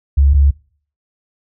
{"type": "tone pair in turn", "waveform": "sine", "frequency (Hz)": [69.8, 70.29], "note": ["C#2", "C#2"], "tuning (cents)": [13, 25], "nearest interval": "unison", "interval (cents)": 12, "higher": "second", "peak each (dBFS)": -7, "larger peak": "neither", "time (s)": [[0.17, 0.34], [0.34, 0.51]], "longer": "neither", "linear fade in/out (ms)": 10, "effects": ["noise-tail reverb RT60 0.5 s tail -24 dB re dry"]}